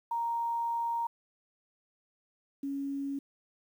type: tone pair in turn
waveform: sine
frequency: 932.3 / 277.8 Hz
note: A#5 / C#4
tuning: 0 / +4 cents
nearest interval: octave + major sixth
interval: 2096 cents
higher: first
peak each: -29 / -32 dBFS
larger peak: first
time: 0.11-1.07 / 2.63-3.19 s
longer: first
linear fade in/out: 5 ms
effects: 10-bit